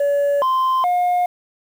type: tone with pitch steps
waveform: sine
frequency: 570 / 1041 / 715 Hz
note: C#5 / C6 / F5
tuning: +48 / -9 / +41 cents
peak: -12 dBFS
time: 0-1.26 s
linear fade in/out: 5 ms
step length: 420 ms
effects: tanh soft clip ceiling -14 dBFS + 7-bit